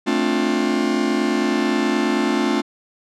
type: chord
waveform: 45% pulse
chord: D minor seventh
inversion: second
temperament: just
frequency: 220.2 / 264.3 / 293.7 / 352.4 Hz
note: A3 / C4 / D4 / F4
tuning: +2 / +18 / 0 / +16 cents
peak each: -23 dBFS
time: 0.06-2.62 s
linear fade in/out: 20 ms
effects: low-pass 6000 Hz 12 dB/octave